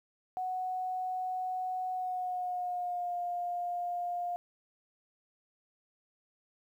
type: tone with pitch glide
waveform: sine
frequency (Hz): 740 to 705.4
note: F#5 to F5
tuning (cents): 0 to +17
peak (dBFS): -32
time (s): 0.37-4.36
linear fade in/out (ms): 0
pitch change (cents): -83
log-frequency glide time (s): 1.92-3.16
effects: 11-bit